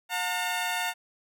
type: tone pair together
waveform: 15% pulse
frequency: 719 / 905.3 Hz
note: F#5 / A5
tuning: -50 / +49 cents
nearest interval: major third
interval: 399 cents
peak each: -24 dBFS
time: 0.09-0.94 s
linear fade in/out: 50 ms
effects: none